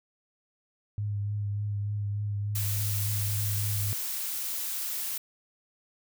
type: tone with vibrato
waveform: sine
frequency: 102.8 Hz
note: G#2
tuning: 17 cents flat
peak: -28 dBFS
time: 0.98-3.93 s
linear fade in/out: 0 ms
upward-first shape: triangle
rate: 3.4 Hz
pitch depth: 26 cents each way
type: noise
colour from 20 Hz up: blue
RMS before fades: -33 dBFS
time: 2.55-5.18 s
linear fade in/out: 5 ms
effects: none